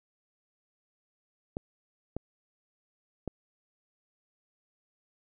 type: clicks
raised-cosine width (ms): 2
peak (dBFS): -20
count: 3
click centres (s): 1.569 / 2.166 / 3.277
effects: none